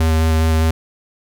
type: tone with vibrato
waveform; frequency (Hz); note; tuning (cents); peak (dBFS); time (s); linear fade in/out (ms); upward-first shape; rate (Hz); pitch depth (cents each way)
square; 80.1; E2; -49; -13; 0-0.71; 5; square; 4.9; 10
effects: none